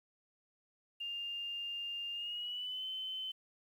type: tone with pitch glide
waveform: sine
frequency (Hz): 2805 to 3059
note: F7 to G7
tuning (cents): +7 to -43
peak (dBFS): -38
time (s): 1-3.32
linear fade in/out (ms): 10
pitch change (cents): +150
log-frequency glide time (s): 2.13-2.85
effects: 11-bit